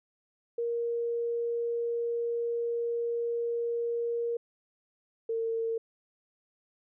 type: tone pair in turn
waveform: sine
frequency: 469.4 / 454.5 Hz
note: A#4 / A#4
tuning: +12 / -44 cents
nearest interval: minor second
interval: 56 cents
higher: first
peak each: -28 dBFS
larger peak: neither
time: 0.58-4.37 / 5.29-5.78 s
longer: first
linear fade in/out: 5 ms
effects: none